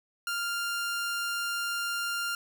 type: tone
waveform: sawtooth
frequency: 1396.9 Hz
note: F6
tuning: in tune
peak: -26 dBFS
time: 0.27-2.35 s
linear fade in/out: 2 ms
effects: 11-bit